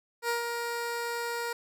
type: tone with ADSR envelope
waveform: 15% pulse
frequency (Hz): 471.2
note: A#4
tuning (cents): +19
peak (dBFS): -20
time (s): 0.22-1.53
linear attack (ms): 69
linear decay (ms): 130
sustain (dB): -5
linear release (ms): 5
effects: none